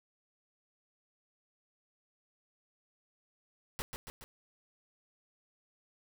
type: noise with echo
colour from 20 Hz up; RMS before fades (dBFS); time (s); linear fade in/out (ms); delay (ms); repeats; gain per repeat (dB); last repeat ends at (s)
pink; -38; 3.79-3.82; 0; 140; 3; -4; 4.24
effects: none